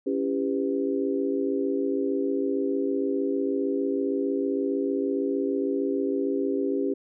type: chord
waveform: sine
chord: C# half-diminished seventh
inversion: none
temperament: just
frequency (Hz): 277.2 / 332.6 / 399.1 / 498.9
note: C#4 / E4 / G4 / B4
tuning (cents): 0 / +16 / +31 / +17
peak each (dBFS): -27 / -33 / -27 / -33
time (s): 0.06-6.94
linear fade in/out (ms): 10
effects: none